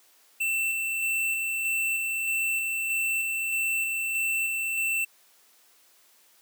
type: tone with tremolo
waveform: square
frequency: 2679 Hz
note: E7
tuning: 27 cents sharp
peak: -25 dBFS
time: 0.4-5.05 s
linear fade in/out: 10 ms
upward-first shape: square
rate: 1.6 Hz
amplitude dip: 25%
effects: white hiss -60 dBFS RMS until 6.41 s + high-pass 300 Hz 12 dB/octave